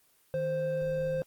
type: tone pair together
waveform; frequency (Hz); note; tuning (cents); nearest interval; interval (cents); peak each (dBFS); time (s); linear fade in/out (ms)
triangle; 155.58 / 523.3; D#3 / C5; 0 / 0; octave + major sixth; 2100; -34 / -27; 0.34-1.22; 0
effects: white hiss -66 dBFS RMS until 1.26 s + Opus 24 kbps